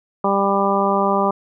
harmonic tone, 197.9 Hz, G3, 17 cents sharp, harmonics 1 / 2 / 3 / 4 / 5 / 6, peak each -22 / -22 / -22 / -22 / -22 / -22 dBFS, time 0.24-1.31 s, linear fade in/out 5 ms, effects none

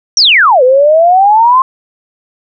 sine exponential two-way sweep, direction down then up, 5920 to 493.9 to 1068 Hz, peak -3 dBFS, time 0.17-1.62 s, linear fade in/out 2 ms, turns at 0.63 s, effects none

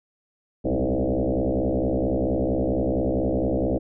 sine tone with frequency modulation, 123.47 Hz, B2, in tune, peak -20 dBFS, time 0.64-3.79 s, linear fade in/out 20 ms, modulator 64.4 Hz, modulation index 7.8, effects none

